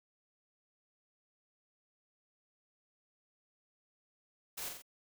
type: noise with echo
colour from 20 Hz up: white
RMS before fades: -42 dBFS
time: 4.57-4.69 s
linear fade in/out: 10 ms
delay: 44 ms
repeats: 3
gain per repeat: -4 dB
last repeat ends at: 4.822 s
effects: none